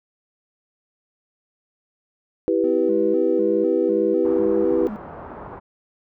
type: chord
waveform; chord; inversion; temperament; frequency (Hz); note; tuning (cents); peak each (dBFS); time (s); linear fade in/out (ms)
sine; E minor; none; equal with one note detuned; 329.6 / 392 / 491.3; E4 / G4 / B4; 0 / 0 / -9; -21; 2.48-4.87; 0
type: tone with vibrato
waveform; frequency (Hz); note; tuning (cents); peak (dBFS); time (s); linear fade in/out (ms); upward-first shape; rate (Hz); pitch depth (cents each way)
triangle; 232.9; A#3; -1; -26; 2.64-4.96; 0; square; 2; 170
type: low-pass noise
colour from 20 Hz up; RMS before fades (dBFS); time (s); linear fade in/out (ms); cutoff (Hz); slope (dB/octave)
white; -37; 4.24-5.6; 20; 1100; 24
effects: none